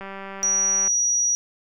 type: click train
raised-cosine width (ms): 0.5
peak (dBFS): -21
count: 170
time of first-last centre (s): 0.01-0.877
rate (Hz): 195
type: tone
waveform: sine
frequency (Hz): 5790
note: F#8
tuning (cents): -38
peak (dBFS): -18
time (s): 0.43-1.35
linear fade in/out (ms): 0
effects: none